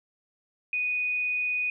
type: tone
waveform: sine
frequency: 2481 Hz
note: D#7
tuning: 6 cents flat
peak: -25 dBFS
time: 0.73-1.7 s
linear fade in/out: 2 ms
effects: none